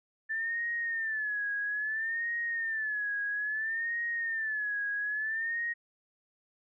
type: tone with vibrato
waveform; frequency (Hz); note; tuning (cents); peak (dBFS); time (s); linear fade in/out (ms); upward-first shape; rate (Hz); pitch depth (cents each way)
sine; 1760; A6; 0; -30; 0.29-5.74; 20; sine; 0.6; 110
effects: none

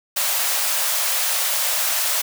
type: high-pass noise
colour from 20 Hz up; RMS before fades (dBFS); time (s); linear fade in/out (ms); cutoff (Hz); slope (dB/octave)
white; -21; 0.16-2.22; 10; 510; 96
effects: none

